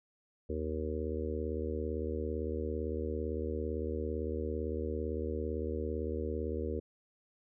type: harmonic tone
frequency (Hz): 77.78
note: D#2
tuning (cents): 0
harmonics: 1 / 3 / 4 / 5 / 6 / 7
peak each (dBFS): -37 / -42 / -42 / -40 / -39 / -47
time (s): 0.49-6.8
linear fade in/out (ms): 10
effects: none